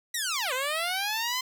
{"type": "linear two-way sweep", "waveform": "10% pulse", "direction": "down then up", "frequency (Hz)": [1973, 494.9, 1037], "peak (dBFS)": -19, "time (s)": [0.14, 1.41], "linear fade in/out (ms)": 5, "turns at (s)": 0.53, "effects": []}